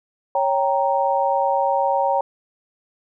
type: chord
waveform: sine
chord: G diminished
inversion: second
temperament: equal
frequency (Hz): 554.4 / 784 / 932.3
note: Db5 / G5 / Bb5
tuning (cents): 0 / 0 / 0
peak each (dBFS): -21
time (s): 0.35-2.21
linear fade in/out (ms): 2
effects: none